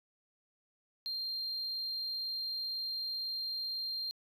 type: tone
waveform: sine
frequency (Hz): 4186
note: C8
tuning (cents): 0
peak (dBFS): -33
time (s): 1.06-4.11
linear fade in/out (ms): 0
effects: tanh soft clip ceiling -33 dBFS